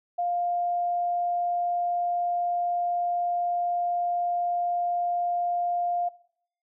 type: tone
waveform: sine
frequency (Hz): 702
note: F5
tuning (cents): +9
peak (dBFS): -24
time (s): 0.18-6.09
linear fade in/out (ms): 10
effects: noise-tail reverb RT60 0.6 s tail -19 dB re dry

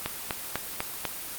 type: click train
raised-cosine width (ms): 0.3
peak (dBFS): -11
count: 5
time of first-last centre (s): 0.06-1.053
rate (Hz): 4.03
effects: white hiss -37 dBFS RMS until 1.38 s + Opus 24 kbps

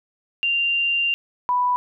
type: tone pair in turn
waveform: sine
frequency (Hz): 2782 / 988.4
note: F7 / B5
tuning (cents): -7 / +1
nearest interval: octave + tritone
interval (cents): 1792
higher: first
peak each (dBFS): -18 / -17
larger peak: second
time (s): 0.43-1.14 / 1.49-1.76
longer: first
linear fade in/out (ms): 0
effects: none

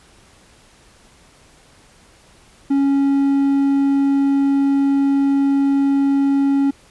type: tone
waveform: triangle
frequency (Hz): 277.1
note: C#4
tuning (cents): -1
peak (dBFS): -11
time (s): 2.7-6.71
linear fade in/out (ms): 10
effects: pink hiss -50 dBFS RMS until 6.9 s + resampled to 24000 Hz

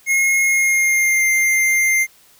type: tone with pitch glide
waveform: square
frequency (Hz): 2157 to 2099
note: C#7 to C7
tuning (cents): -48 to +5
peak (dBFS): -14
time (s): 0.06-2.07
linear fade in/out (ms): 50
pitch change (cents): -47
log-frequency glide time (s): 0.43-1.27
effects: white hiss -51 dBFS RMS until 2.39 s

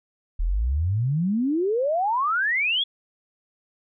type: exponential sweep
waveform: sine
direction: up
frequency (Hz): 37.03 to 3441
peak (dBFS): -20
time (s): 0.39-2.84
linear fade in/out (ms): 10
effects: none

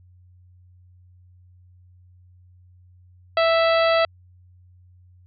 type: harmonic tone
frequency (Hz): 659.3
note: E5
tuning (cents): 0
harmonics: 1 / 2 / 3 / 4 / 5 / 6 / 7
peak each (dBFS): -17 / -23 / -27 / -29 / -31 / -33 / -34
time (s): 3.37-4.05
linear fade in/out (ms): 2
effects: added 90 Hz sine -49 dBFS peak until 5.26 s

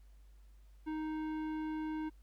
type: tone with tanh clipping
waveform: sine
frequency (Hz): 311.2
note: D#4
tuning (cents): 0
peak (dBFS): -38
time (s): 0.86-2.1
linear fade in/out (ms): 20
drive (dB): 14
effects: added 50 Hz sine -56 dBFS peak until 2.22 s + pink hiss -75 dBFS RMS until 2.22 s

